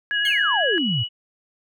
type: tone with pitch glide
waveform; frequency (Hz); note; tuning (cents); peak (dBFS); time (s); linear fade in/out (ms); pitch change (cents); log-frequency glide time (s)
sine; 2900 to 2929; F#7 to F#7; -35 to -18; -23; 0.11-1.09; 50; +17; 0.33-0.52
type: tone with vibrato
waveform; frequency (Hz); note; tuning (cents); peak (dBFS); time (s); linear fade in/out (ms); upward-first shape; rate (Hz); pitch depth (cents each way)
sine; 1661.2; G#6; 0; -21; 0.11-0.78; 0; sine; 9.9; 18
type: tone with exponential decay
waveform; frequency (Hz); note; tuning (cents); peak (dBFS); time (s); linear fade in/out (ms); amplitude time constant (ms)
sawtooth; 2153; C7; +49; -25; 0.25-0.54; 2; 61
type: exponential sweep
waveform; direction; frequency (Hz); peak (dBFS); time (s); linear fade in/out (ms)
sine; down; 3414 to 103; -21; 0.25-1.04; 20
effects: none